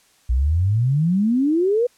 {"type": "exponential sweep", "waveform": "sine", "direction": "up", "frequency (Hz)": [58, 502], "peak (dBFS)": -15, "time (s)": [0.29, 1.87], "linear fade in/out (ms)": 10, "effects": ["white hiss -57 dBFS RMS until 1.97 s", "low-pass 10000 Hz 12 dB/octave"]}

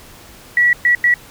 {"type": "tone bursts at uneven times", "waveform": "sine", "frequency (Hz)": 1938, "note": "B6", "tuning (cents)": -33, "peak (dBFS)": -9, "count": 3, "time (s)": [[0.57, 0.73], [0.85, 0.95], [1.04, 1.14]], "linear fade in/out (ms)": 2, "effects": ["pink hiss -41 dBFS RMS until 1.3 s"]}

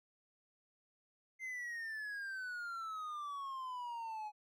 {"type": "exponential sweep", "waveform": "triangle", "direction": "down", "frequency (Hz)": [2092, 835], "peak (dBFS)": -39, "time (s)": [1.39, 4.32], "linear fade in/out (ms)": 50, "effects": []}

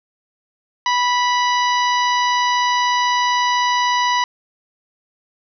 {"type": "harmonic tone", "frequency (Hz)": 983, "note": "B5", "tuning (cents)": -8, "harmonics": [1, 2, 3, 4, 5, 6], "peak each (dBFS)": [-16, -22, -26, -28, -30, -32], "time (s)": [0.86, 4.24], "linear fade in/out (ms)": 2, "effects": []}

